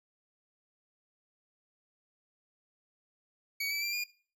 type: tone with pitch steps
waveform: 25% pulse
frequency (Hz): 2256 / 2310 / 2365 / 2422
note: C#7 / D7 / D7 / D#7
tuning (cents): +30 / -29 / +12 / -47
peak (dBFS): -28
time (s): 3.6-4.04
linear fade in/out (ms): 5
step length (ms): 110
effects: noise-tail reverb RT60 0.4 s tail -19 dB re dry